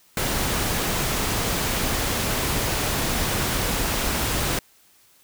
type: noise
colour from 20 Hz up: pink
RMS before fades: -24 dBFS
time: 0.17-4.59 s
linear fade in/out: 2 ms
effects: white hiss -57 dBFS RMS until 5.23 s